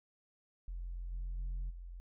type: tone with level steps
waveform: sine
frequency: 43.65 Hz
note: F1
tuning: in tune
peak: -38 / -35 / -33 / -44 dBFS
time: 0.68-2 s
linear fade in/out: 0 ms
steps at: 1.11 / 1.37 / 1.69 s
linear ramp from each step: 20 ms
effects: tanh soft clip ceiling -35 dBFS